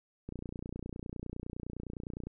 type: click train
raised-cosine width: 3 ms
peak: -27 dBFS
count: 60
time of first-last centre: 0.29-2.27 s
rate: 29.8 Hz
effects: none